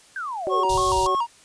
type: exponential sweep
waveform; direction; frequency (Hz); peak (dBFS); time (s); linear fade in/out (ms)
sine; down; 1625 to 355.3; -27; 0.16-0.65; 2
type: harmonic tone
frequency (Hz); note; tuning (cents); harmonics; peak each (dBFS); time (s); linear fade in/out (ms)
188; F#3; +28; 2 / 3 / 4; -25 / -29 / -31; 0.47-1.15; 0
type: tone with vibrato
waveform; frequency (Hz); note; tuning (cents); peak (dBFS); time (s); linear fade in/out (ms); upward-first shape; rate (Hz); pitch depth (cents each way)
triangle; 1013; B5; +44; -18; 0.49-1.27; 50; square; 3.5; 130
type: band-stop noise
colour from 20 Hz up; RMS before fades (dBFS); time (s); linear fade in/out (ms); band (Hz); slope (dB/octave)
pink; -29; 0.69-1.07; 5; 130 to 3400; 48
effects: white hiss -52 dBFS RMS until 1.44 s + resampled to 22050 Hz